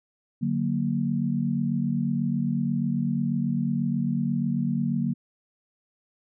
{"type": "chord", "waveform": "sine", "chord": "D augmented", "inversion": "none", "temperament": "equal", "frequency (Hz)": [146.83, 185, 233.1], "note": ["D3", "F#3", "A#3"], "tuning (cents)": [0, 0, 0], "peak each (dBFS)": [-28, -28, -26], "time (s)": [0.41, 5.14], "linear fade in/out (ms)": 20, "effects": []}